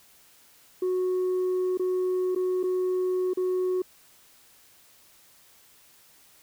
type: tone with dropouts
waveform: sine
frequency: 367.6 Hz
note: F#4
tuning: 11 cents flat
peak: -21 dBFS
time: 0.82-3.82 s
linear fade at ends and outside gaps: 5 ms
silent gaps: 1.774-1.795 / 2.35-2.36 / 2.631-2.637 / 3.335-3.372 s
effects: tanh soft clip ceiling -22 dBFS + white hiss -57 dBFS RMS until 6.42 s